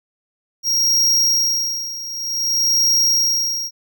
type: tone with tremolo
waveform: square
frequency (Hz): 5610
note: F8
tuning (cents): +7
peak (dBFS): -13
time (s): 0.63-3.71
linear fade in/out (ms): 50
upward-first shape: sine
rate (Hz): 0.54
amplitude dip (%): 80
effects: none